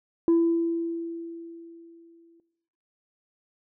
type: tone with exponential decay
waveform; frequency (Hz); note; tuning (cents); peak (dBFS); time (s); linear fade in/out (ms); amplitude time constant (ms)
sine; 334.6; E4; +26; -14; 0.28-2.4; 1; 460
effects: noise-tail reverb RT60 1.0 s tail -19 dB re dry + tanh soft clip ceiling -15 dBFS